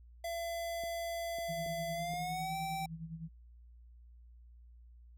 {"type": "tone with pitch glide", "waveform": "square", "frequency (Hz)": [675, 775.4], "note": ["E5", "G5"], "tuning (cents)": [41, -19], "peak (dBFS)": -37, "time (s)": [0.24, 2.86], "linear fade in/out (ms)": 5, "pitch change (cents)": 240, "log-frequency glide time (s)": [1.93, 2.56]}
{"type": "clicks", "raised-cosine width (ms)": 2, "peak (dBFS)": -38, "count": 4, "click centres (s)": [0.837, 1.386, 1.663, 2.137]}
{"type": "tone with tremolo", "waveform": "sine", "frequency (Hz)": 162.8, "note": "E3", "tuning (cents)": -21, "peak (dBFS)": -39, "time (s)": [1.48, 3.29], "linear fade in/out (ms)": 20, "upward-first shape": "sine", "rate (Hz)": 9.8, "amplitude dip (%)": 70}
{"effects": ["added 59 Hz sine -54 dBFS peak until 5.17 s"]}